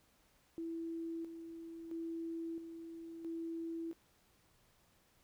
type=tone with tremolo; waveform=sine; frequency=330.5 Hz; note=E4; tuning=5 cents sharp; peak=-39 dBFS; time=0.58-3.93 s; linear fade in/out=0 ms; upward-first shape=square; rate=0.75 Hz; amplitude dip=55%; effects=pink hiss -71 dBFS RMS until 5.23 s